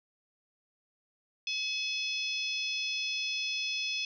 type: harmonic tone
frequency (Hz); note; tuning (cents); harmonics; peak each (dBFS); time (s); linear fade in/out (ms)
855; A5; -50; 3 / 4 / 5 / 6 / 7; -34 / -36 / -45 / -38 / -44; 1.47-4.05; 2
effects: none